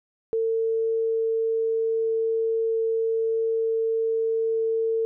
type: tone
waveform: sine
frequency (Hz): 450.2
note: A4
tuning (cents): +40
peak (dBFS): -21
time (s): 0.33-5.05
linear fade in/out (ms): 0
effects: none